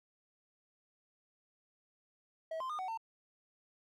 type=tone with pitch steps; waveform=triangle; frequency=645 / 1040 / 1219 / 750 / 902 Hz; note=E5 / C6 / D#6 / F#5 / A5; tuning=-38 / -11 / -36 / +23 / +43 cents; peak=-35 dBFS; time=2.51-2.975 s; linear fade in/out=5 ms; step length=93 ms; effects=none